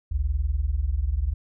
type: tone pair together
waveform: sine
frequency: 53.1 / 73.5 Hz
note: G#1 / D2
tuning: +39 / +2 cents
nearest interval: tritone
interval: 563 cents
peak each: -25 / -24 dBFS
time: 0.11-1.34 s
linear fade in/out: 10 ms
effects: none